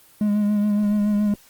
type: tone with vibrato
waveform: triangle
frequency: 207.7 Hz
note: G#3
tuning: in tune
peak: -15 dBFS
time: 0.21-1.34 s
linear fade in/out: 2 ms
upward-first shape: sine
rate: 7.1 Hz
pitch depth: 27 cents each way
effects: white hiss -52 dBFS RMS until 1.49 s + Opus 24 kbps